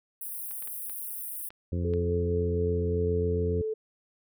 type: high-pass noise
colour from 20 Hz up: white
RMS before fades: -37 dBFS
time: 0.21-1.49 s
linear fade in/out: 5 ms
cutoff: 9100 Hz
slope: 96 dB/octave
type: clicks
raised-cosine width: 0.3 ms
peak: -32 dBFS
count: 6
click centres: 0.512 / 0.624 / 0.675 / 0.897 / 1.505 / 1.937 s
type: harmonic tone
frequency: 87.31 Hz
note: F2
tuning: in tune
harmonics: 1 / 2 / 3 / 4 / 5 / 6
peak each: -28 / -34 / -38 / -40 / -42 / -44 dBFS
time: 1.72-3.62 s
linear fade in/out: 5 ms
type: tone with pitch glide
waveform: sine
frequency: 431.1 to 436.9 Hz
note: A4 to A4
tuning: -35 to -12 cents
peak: -28 dBFS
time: 1.84-3.74 s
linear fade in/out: 10 ms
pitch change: +23 cents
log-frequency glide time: 1.97-3.61 s
effects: none